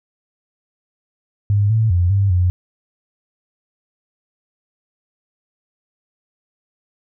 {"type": "tone with pitch steps", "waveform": "sine", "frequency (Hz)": [102.2, 111.1, 88.2, 99.1, 89.8], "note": ["G#2", "A2", "F2", "G2", "F2"], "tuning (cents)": [-27, 17, 18, 19, 49], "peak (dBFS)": -12, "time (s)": [1.5, 2.5], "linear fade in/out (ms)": 0, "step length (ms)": 200, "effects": []}